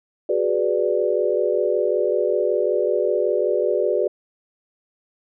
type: chord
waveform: sine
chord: G# half-diminished seventh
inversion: third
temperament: equal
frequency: 370 / 415.3 / 493.9 / 587.3 Hz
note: F#4 / G#4 / B4 / D5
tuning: 0 / 0 / 0 / 0 cents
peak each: -23 dBFS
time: 0.29-4.08 s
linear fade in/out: 5 ms
effects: none